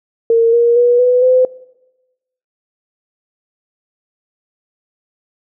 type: tone with pitch steps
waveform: sine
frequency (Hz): 459.4 / 471.5 / 483.9 / 496.7 / 509.7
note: A#4 / A#4 / B4 / B4 / C5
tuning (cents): -25 / +20 / -35 / +10 / -45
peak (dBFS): -7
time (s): 0.3-1.45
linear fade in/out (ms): 2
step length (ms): 230
effects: noise-tail reverb RT60 1.0 s tail -21 dB re dry